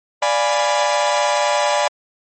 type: chord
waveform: 40% pulse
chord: D diminished seventh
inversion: none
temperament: equal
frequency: 587.3 / 698.5 / 830.6 / 987.8 Hz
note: D5 / F5 / Ab5 / Cb6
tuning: 0 / 0 / 0 / 0 cents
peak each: -18 / -24 / -20 / -20 dBFS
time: 0.22-1.88 s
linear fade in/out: 5 ms
effects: MP3 32 kbps